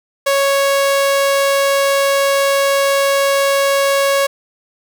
sawtooth tone, 554 Hz, C#5, 1 cent flat, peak -8 dBFS, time 0.26-4.27 s, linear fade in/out 10 ms, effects none

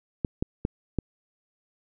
clicks, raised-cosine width 3 ms, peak -12 dBFS, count 4, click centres 0.248 / 0.425 / 0.651 / 0.987 s, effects none

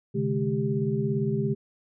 sine tone cluster, 131.2 / 148.7 / 211.9 / 394.2 Hz, C3 / D3 / G#3 / G4, +5 / +22 / +35 / +10 cents, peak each -29 dBFS, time 0.14-1.55 s, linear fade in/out 20 ms, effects none

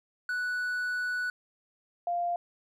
triangle / sine tone pair in turn, 1480 / 697.1 Hz, F#6 / F5, 0 / -3 cents, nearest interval octave + minor second, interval 1303 cents, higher first, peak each -27 dBFS, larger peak neither, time 0.29-1.3 / 2.07-2.36 s, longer first, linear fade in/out 2 ms, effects none

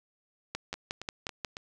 two click trains, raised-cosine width 0.2 ms, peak -22 / -16 dBFS, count 4 / 6, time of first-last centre 0.74-1.569 / 0.55-1.448 s, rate 3.62 / 5.57 Hz, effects none

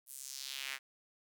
sawtooth tone with high-pass filter sweep, 135.2 Hz, C#3, 43 cents flat, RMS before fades -44 dBFS, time 0.06-0.79 s, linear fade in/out 50 ms, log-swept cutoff 11000 to 1800 Hz, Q 1.9, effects none

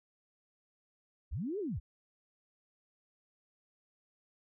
sine linear two-way sweep, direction up then down, 39.69 to 437.4 to 39.69 Hz, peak -34 dBFS, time 1.31-1.8 s, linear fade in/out 20 ms, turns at 1.59 s, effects none

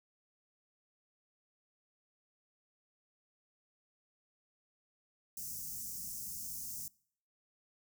white band-stop noise, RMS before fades -43 dBFS, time 5.37-6.88 s, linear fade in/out 2 ms, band 240 to 5400 Hz, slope 48 dB/octave, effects noise-tail reverb RT60 0.6 s tail -24 dB re dry

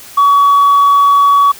sine tone, 1131 Hz, C#6, 34 cents sharp, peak -3 dBFS, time 0.17-1.52 s, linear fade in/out 10 ms, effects tanh soft clip ceiling -3 dBFS + white hiss -34 dBFS RMS until 1.59 s

